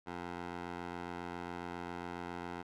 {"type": "tone with band-pass filter", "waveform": "15% pulse", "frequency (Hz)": 87.31, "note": "F2", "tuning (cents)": 0, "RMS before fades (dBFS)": -43, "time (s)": [0.06, 2.63], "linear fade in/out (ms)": 20, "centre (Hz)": 930, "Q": 0.68, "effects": []}